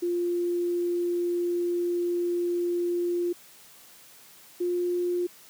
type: tone pair in turn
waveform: sine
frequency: 349.2 / 353.5 Hz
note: F4 / F4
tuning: 0 / +21 cents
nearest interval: unison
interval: 21 cents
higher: second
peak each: -24 dBFS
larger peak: neither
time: 0.02-3.33 / 4.6-5.27 s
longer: first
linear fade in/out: 10 ms
effects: white hiss -52 dBFS RMS until 5.49 s + high-pass 100 Hz 12 dB/octave